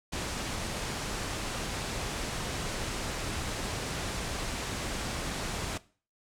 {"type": "low-pass noise", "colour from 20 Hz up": "pink", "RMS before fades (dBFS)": -35, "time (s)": [0.12, 5.78], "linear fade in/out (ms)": 10, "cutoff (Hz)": 9400, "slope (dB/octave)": 24, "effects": ["noise-tail reverb RT60 0.4 s tail -19 dB re dry"]}